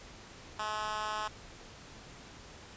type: tone with high-pass filter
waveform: 10% pulse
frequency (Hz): 213.7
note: G#3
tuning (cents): +50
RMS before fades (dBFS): -36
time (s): 0.59-1.28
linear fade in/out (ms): 5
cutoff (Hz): 990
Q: 1.6
effects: pink hiss -51 dBFS RMS until 2.76 s + resampled to 16000 Hz